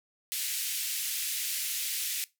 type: band-pass noise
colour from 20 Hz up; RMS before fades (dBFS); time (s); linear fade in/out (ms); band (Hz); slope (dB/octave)
white; -33; 0.32-2.24; 0; 2100 to 16000; 24
effects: noise-tail reverb RT60 0.2 s tail -20 dB re dry